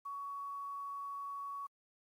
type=tone with quantisation; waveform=sine; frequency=1122 Hz; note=C#6; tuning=21 cents sharp; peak=-40 dBFS; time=0.05-1.67 s; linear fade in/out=10 ms; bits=11; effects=AAC 64 kbps